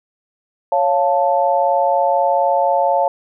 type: chord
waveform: sine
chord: Db augmented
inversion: none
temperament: equal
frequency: 554.4 / 698.5 / 880 Hz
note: Db5 / F5 / A5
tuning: 0 / 0 / 0 cents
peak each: -17 dBFS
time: 0.72-3.08 s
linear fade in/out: 2 ms
effects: none